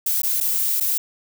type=noise with dropouts; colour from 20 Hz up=violet; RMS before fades=-21 dBFS; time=0.06-0.98 s; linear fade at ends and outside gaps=5 ms; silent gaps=0.219-0.232 / 0.403-0.408 / 0.801-0.807 s; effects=none